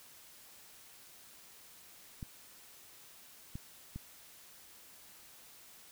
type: clicks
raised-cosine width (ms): 5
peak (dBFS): -29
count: 3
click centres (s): 2.228 / 3.555 / 3.96
effects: white hiss -57 dBFS RMS until 5.91 s